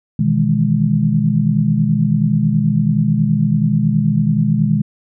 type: chord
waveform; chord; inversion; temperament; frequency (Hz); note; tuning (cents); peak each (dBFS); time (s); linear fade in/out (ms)
sine; E major seventh; second; equal; 123.47 / 155.56 / 164.81 / 207.7; B2 / D#3 / E3 / G#3; 0 / 0 / 0 / 0; -19 / -16 / -20 / -16; 0.19-4.82; 5
effects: none